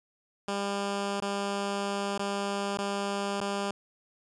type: tone with dropouts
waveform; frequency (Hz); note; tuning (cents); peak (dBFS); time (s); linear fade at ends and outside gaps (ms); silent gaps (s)
10% pulse; 200; G3; +35; -21; 0.48-3.71; 2; 1.201-1.221 / 2.178-2.194 / 2.772-2.786 / 3.403-3.411
effects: resampled to 22050 Hz